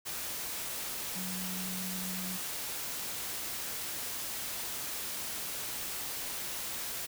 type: tone in noise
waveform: sine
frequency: 185 Hz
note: F#3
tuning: in tune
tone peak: -39 dBFS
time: 1.15-2.38 s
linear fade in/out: 20 ms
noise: white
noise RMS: -38 dBFS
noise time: 0.05-7.07 s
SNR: -4 dB
effects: none